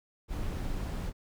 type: noise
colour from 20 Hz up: brown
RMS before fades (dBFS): -34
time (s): 0.28-1.13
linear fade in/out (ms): 50
effects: none